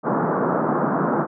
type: band-pass noise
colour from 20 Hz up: pink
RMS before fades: -21 dBFS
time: 0.03-1.27 s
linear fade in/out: 50 ms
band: 150 to 1400 Hz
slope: 48 dB/octave
effects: none